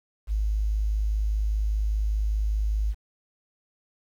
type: tone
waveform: sine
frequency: 52.5 Hz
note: G#1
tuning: 19 cents sharp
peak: -22 dBFS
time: 0.27-2.95 s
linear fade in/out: 50 ms
effects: 9-bit